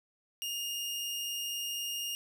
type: tone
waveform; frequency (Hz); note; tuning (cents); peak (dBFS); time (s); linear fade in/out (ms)
sawtooth; 2836; F7; +26; -31; 0.42-2.15; 0
effects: none